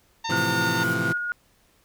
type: harmonic tone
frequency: 909 Hz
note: A#5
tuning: 44 cents flat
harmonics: 1 / 2 / 3 / 4 / 5 / 6 / 7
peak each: -29 / -36 / -39 / -35 / -36 / -47 / -40 dBFS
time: 0.24-0.84 s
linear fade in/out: 10 ms
type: chord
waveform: 20% pulse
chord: F major seventh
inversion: first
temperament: equal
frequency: 110 / 130.81 / 164.81 / 174.61 Hz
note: A2 / C3 / E3 / F3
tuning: 0 / 0 / 0 / 0 cents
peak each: -26 dBFS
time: 0.29-1.13 s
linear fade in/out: 10 ms
type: tone with tremolo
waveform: sine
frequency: 1438 Hz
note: F#6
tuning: 50 cents flat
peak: -23 dBFS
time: 0.32-1.32 s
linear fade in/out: 0 ms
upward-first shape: square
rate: 4.1 Hz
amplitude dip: 30%
type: high-pass noise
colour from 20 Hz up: white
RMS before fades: -41 dBFS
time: 0.36-0.94 s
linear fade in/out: 0 ms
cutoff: 660 Hz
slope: 96 dB/octave
effects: pink hiss -62 dBFS RMS until 1.84 s